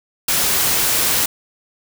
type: noise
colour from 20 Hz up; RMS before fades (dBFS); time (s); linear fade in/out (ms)
white; -17; 0.28-1.26; 5
effects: none